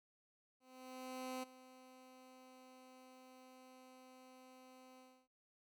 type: tone with ADSR envelope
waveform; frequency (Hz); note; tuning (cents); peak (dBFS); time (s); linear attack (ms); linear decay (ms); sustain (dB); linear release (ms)
15% pulse; 257.2; C4; -30; -36; 0.6-5.28; 830; 13; -17; 290
effects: none